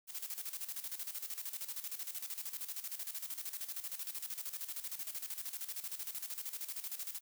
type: noise with tremolo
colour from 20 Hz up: blue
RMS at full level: -41 dBFS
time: 0.07-7.21 s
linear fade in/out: 50 ms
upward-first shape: square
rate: 13 Hz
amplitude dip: 70%
effects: none